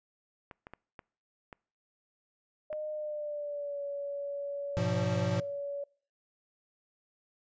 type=clicks; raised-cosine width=0.5 ms; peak=-30 dBFS; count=6; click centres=0.512 / 0.669 / 0.736 / 0.992 / 1.528 / 2.729 s
type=tone with pitch glide; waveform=sine; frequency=611 to 566.8 Hz; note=D#5 to C#5; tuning=-32 to +38 cents; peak=-34 dBFS; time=2.7-5.84 s; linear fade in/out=5 ms; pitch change=-130 cents; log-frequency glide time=2.91-3.82 s
type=chord; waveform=square; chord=F diminished; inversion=first; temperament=equal; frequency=103.83 / 123.47 / 174.61 Hz; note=Ab2 / Cb3 / F3; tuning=0 / 0 / 0 cents; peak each=-34 dBFS; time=4.77-5.4 s; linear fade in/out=0 ms
effects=noise-tail reverb RT60 0.5 s tail -26 dB re dry + resampled to 16000 Hz